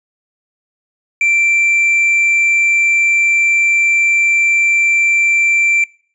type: tone with tanh clipping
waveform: sine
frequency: 2349 Hz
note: D7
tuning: in tune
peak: -11 dBFS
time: 1.21-5.84 s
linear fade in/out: 2 ms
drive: 3 dB
effects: noise-tail reverb RT60 0.5 s tail -23 dB re dry + resampled to 22050 Hz